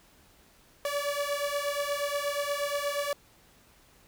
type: beating tone pair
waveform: sawtooth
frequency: 570 / 578.4 Hz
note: C#5 / D5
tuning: +48 / -27 cents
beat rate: 8.4 Hz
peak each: -28 dBFS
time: 0.85-3.13 s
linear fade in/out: 2 ms
effects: pink hiss -60 dBFS RMS until 4.07 s